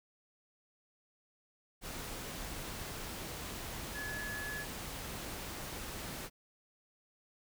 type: tone in noise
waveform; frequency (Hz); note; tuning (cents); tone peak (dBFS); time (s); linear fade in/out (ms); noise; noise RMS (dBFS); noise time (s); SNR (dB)
sine; 1702; G#6; +42; -40; 3.93-4.66; 50; pink; -43; 1.81-6.3; 0
effects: none